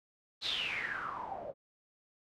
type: noise with low-pass filter sweep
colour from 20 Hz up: white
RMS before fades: -38 dBFS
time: 0.41-1.54 s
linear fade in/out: 50 ms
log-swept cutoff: 4200 to 530 Hz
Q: 9.1
effects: none